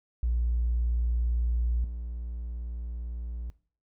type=tone with level steps; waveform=triangle; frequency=58.9 Hz; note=A#1; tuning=19 cents sharp; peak=-20 / -31 dBFS; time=0.23-3.5 s; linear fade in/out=0 ms; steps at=1.84 s; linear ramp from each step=2 ms; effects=noise-tail reverb RT60 0.4 s tail -18 dB re dry + tanh soft clip ceiling -22 dBFS